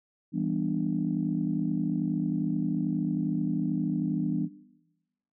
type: chord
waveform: sine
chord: E minor seventh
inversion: none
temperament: just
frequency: 164.81 / 197.78 / 247.2 / 296.7 Hz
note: E3 / G3 / B3 / D4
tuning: 0 / +16 / +2 / +18 cents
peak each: -31 dBFS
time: 0.32-4.49 s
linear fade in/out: 50 ms
effects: noise-tail reverb RT60 1.0 s tail -19 dB re dry + tanh soft clip ceiling -15 dBFS